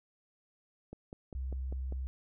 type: click train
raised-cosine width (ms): 2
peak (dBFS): -31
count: 6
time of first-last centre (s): 0.93-1.924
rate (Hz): 5.03
type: tone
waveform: sine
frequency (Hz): 65.1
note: C2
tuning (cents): -8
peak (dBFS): -34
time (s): 1.35-2.07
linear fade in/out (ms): 0
effects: none